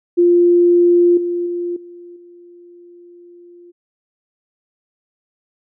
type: tone with level steps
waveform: sine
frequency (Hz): 349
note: F4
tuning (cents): -1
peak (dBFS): -8 / -17 / -19 / -34 / -39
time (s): 0.17-3.72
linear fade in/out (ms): 20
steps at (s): 1.17 / 1.46 / 1.76 / 2.16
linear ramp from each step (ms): 5
effects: none